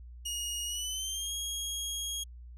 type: tone with pitch glide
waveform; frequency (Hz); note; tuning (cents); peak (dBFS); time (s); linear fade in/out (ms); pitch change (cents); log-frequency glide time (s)
20% pulse; 2873 to 3281; F7 to G#7; +48 to -22; -28; 0.25-2.24; 10; +230; 0.65-1.33
effects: added 60 Hz sine -45 dBFS peak until 2.57 s